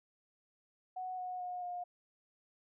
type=tone with pitch steps; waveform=sine; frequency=740 / 730.7 / 721.4 / 712.3 Hz; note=F#5 / F#5 / F#5 / F5; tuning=0 / -22 / -44 / +34 cents; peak=-38 dBFS; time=0.96-1.84 s; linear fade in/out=10 ms; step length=220 ms; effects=none